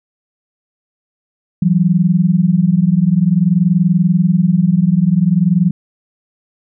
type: tone pair together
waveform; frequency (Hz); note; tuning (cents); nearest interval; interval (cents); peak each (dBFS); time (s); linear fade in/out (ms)
sine; 166.5 / 187; E3 / F#3; +18 / +19; major second; 201; -12; 1.62-5.71; 5
effects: none